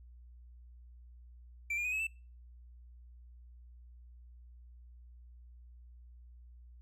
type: tone with pitch steps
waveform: triangle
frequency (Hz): 2343 / 2417 / 2494 / 2573 / 2654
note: D7 / D7 / D#7 / E7 / E7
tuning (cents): -5 / +49 / +3 / -43 / +11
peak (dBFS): -31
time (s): 1.7-2.07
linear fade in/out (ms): 5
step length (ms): 74
effects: noise-tail reverb RT60 0.4 s tail -26 dB re dry + added 60 Hz sine -52 dBFS peak until 6.81 s